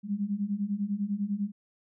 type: beating tone pair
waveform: sine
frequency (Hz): 196.8 / 206.8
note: G3 / G#3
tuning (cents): +7 / -7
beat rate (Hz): 10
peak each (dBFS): -32 / -30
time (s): 0.03-1.52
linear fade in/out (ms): 50
effects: none